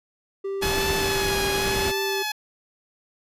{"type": "tone", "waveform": "triangle", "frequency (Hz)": 392, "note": "G4", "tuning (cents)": 0, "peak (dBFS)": -24, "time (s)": [0.44, 2.23], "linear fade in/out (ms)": 10}
{"type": "low-pass noise", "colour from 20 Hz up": "pink", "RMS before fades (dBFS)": -28, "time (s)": [0.61, 1.92], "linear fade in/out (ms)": 20, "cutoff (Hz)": 11000, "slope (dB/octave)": 12}
{"type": "tone with vibrato", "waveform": "10% pulse", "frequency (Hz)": 849, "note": "G#5", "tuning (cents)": 38, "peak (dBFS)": -17, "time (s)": [0.62, 2.32], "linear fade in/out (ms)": 5, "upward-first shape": "triangle", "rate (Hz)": 0.9, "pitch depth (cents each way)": 58}
{"effects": ["resampled to 32000 Hz"]}